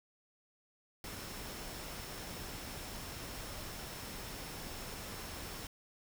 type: tone in noise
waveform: sine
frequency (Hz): 5360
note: E8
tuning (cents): +28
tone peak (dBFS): -56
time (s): 1.04-5.67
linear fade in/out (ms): 2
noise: pink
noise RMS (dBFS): -45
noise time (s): 1.04-5.67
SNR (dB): -14
effects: none